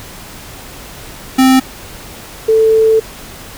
square / sine tone pair in turn, 261.6 / 442.5 Hz, C4 / A4, 0 / +10 cents, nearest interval major sixth, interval 910 cents, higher second, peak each -6 dBFS, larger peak neither, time 1.38-1.6 / 2.48-3 s, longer second, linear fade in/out 10 ms, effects pink hiss -32 dBFS RMS until 3.57 s

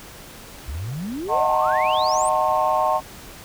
sine exponential sweep, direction up, 63 to 9090 Hz, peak -26 dBFS, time 0.68-2.29 s, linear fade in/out 0 ms
sine chord, D# diminished seventh, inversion none, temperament just, 622.3 / 746.7 / 896 / 1075.3 Hz, D#5 / F#5 / A5 / C6, 0 / +16 / +31 / +47 cents, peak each -22 dBFS, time 1.28-3.01 s, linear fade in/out 50 ms
effects tanh soft clip ceiling -8 dBFS + pink hiss -41 dBFS RMS until 3.44 s

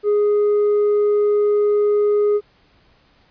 triangle tone with tanh clipping, 414.9 Hz, G#4, 2 cents flat, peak -14 dBFS, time 0.03-2.41 s, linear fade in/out 50 ms, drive 7 dB, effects pink hiss -56 dBFS RMS until 3.3 s + resampled to 11025 Hz

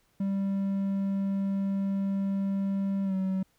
triangle tone with pitch glide, 196 to 189.65 Hz, G3 to F#3, 0 to +43 cents, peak -24 dBFS, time 0.2-3.43 s, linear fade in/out 5 ms, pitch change -57 cents, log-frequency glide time 3.04-3.14 s, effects pink hiss -69 dBFS RMS until 3.58 s

